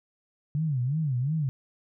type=tone with vibrato; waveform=sine; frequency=140 Hz; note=C#3; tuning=18 cents sharp; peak=-24 dBFS; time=0.55-1.49 s; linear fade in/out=0 ms; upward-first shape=sine; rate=2.8 Hz; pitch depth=240 cents each way; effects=none